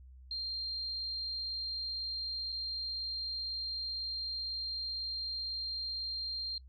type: tone with dropouts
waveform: sine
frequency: 4186 Hz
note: C8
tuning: in tune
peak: -35 dBFS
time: 0.31-6.58 s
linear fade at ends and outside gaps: 2 ms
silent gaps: 2.521-2.525 s
effects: noise-tail reverb RT60 0.1 s tail -24 dB re dry + added 64 Hz sine -51 dBFS peak until 6.68 s